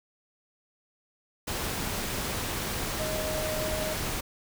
sine tone in noise, 622.3 Hz, D#5, in tune, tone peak -32 dBFS, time 2.99-3.94 s, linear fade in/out 10 ms, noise pink, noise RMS -32 dBFS, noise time 1.47-4.21 s, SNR -3 dB, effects none

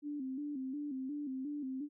sine tone with vibrato, 277.2 Hz, C#4, in tune, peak -37 dBFS, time 0.02-1.89 s, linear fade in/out 50 ms, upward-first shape square, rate 2.8 Hz, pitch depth 96 cents each way, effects none

